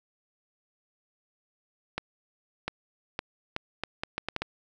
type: accelerating click train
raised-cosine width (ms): 0.3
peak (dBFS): -14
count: 10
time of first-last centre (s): 1.98-4.42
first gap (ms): 700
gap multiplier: 0.73
effects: none